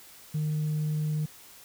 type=tone; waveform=sine; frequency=152.9 Hz; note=D#3; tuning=30 cents flat; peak=-24 dBFS; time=0.34-1.26 s; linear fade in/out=10 ms; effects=tanh soft clip ceiling -24 dBFS + white hiss -51 dBFS RMS until 1.64 s